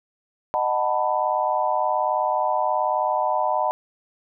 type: chord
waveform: sine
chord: B dominant seventh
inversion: first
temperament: just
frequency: 617.4 / 740.8 / 889 / 987.8 Hz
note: D#5 / F#5 / A5 / B5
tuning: -14 / +2 / +18 / 0 cents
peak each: -25 dBFS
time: 0.54-3.71 s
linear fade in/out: 0 ms
effects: none